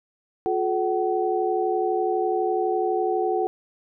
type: tone cluster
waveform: sine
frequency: 357.5 / 429.5 / 755 Hz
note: F4 / A4 / F#5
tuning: +41 / -42 / +35 cents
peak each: -25 dBFS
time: 0.46-3.47 s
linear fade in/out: 0 ms
effects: none